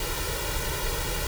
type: noise with comb filter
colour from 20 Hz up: pink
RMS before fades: -29 dBFS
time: 0-1.27 s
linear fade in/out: 2 ms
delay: 2.1 ms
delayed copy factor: +0.85
effects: none